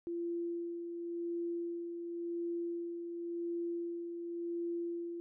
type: tone with tremolo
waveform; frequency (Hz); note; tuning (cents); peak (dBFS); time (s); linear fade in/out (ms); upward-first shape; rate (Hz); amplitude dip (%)
sine; 342; F4; -36; -34; 0.07-5.2; 0; sine; 0.92; 45
effects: none